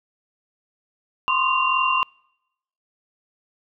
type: tone cluster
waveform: sine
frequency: 1034 / 1077 / 1212 / 2774 Hz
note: C6 / C6 / D#6 / F7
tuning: -21 / +50 / -46 / -12 cents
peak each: -21 / -25 / -29 / -22 dBFS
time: 1.28-2.03 s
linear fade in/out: 0 ms
effects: noise-tail reverb RT60 0.8 s tail -26 dB re dry